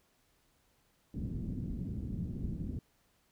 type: low-pass noise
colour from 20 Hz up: white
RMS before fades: -38 dBFS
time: 1.14-2.79 s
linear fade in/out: 2 ms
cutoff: 230 Hz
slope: 24 dB/octave
effects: pink hiss -72 dBFS RMS until 3.31 s